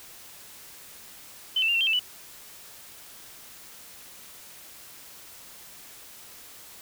sine tone with pitch steps, 3054 / 2662 / 2793 / 2711 / 3161 / 2649 / 2966 Hz, G7 / E7 / F7 / E7 / G7 / E7 / F#7, -46 / +16 / -1 / +48 / +14 / +8 / +4 cents, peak -21 dBFS, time 1.56-1.994 s, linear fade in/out 5 ms, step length 62 ms, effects white hiss -47 dBFS RMS until 6.81 s

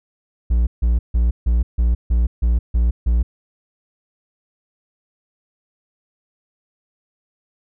triangle tone bursts, 58.6 Hz, A#1, 10 cents sharp, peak -11 dBFS, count 9, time 0.5-3.23 s, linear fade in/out 10 ms, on 170 ms, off 150 ms, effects none

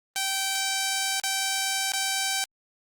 5% pulse tone with dropouts, 776 Hz, G5, 18 cents flat, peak -13 dBFS, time 0.16-2.44 s, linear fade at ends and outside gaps 0 ms, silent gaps 1.199-1.237 / 1.92-1.935 s, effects Opus 24 kbps

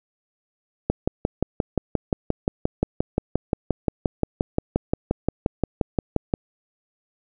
click train, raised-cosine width 2 ms, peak -6 dBFS, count 32, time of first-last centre 0.9-6.339 s, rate 5.7 Hz, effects none

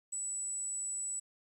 sine tone, 7902 Hz, B8, in tune, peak -35 dBFS, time 0.12-1.2 s, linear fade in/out 10 ms, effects 11-bit

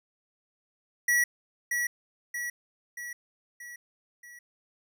square tone with echo, 1932 Hz, B6, 39 cents flat, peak -22 dBFS, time 1.08-1.24 s, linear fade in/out 5 ms, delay 630 ms, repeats 5, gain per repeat -5 dB, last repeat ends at 4.39 s, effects none

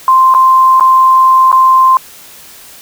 sine tone with dropouts, 1045 Hz, C6, 2 cents flat, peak -3 dBFS, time 0.08-1.97 s, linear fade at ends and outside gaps 1 ms, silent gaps 0.34-0.348 / 0.798-0.808 / 1.517-1.527 s, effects white hiss -35 dBFS RMS until 2.81 s

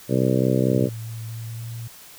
harmonic tone, 64.4 Hz, C2, 27 cents flat, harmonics 2 / 3 / 4 / 5 / 6 / 7 / 8 / 9, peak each -22 / -24 / -25 / -26 / -27 / -27 / -28 / -29 dBFS, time 0.08-0.9 s, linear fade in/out 50 ms
sine tone with pitch glide, 113 to 116.04 Hz, A2 to A#2, +47 to -7 cents, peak -30 dBFS, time 0.71-1.88 s, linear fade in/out 10 ms, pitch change +46 cents, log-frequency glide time 1.44-1.67 s
effects white hiss -45 dBFS RMS until 2.18 s

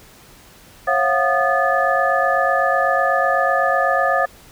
sine tone cluster, 544 / 686 / 734 / 1228 / 1731 Hz, C#5 / F5 / F#5 / D#6 / A6, -33 / -31 / -14 / -23 / -29 cents, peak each -21 dBFS, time 0.87-4.26 s, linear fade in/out 10 ms, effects pink hiss -46 dBFS RMS until 4.51 s

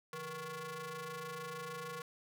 sawtooth ring-modulated tone, 311.1 Hz, D#4, in tune, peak -35 dBFS, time 0.13-2.02 s, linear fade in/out 2 ms, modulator 791 Hz, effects none

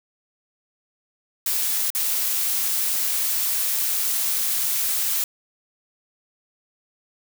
blue noise with dropouts, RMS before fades -23 dBFS, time 1.46-5.24 s, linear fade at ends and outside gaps 2 ms, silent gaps 1.903-1.949 s, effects none

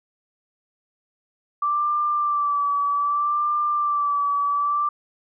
sine tone with vibrato, 1168 Hz, D6, 10 cents flat, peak -19 dBFS, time 1.62-4.89 s, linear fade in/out 5 ms, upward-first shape sine, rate 0.64 Hz, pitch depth 35 cents each way, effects none

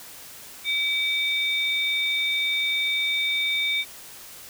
sine tone pair together, 2294 / 3641 Hz, D7 / A#7, -41 / -41 cents, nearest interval minor sixth, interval 800 cents, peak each -24 / -25 dBFS, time 0.64-3.85 s, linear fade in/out 50 ms, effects white hiss -43 dBFS RMS until 4.49 s

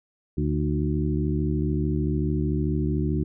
harmonic tone with a mistuned harmonic, 73.5 Hz, D2, 2 cents sharp, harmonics 1 / 2 / 3 / 4 / 5, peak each -27 / -26 / -30 / -29 / -32 dBFS, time 0.37-3.24 s, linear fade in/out 10 ms, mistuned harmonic 4, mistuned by +51 cents, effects none

